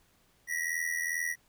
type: ring-modulated tone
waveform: square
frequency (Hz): 1925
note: B6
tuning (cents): -45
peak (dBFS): -28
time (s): 0.47-1.36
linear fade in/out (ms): 50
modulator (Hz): 41.2
effects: pink hiss -67 dBFS RMS until 1.48 s